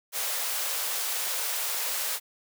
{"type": "high-pass noise", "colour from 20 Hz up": "white", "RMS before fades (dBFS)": -30, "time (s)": [0.12, 2.2], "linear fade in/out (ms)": 50, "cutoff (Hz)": 440, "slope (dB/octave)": 48, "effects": []}